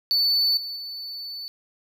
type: tone with level steps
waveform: triangle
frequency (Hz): 4491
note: C#8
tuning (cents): +22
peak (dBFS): -17 / -29 / -31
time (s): 0.11-1.48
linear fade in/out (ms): 0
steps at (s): 0.57 / 0.76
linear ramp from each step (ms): 2
effects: none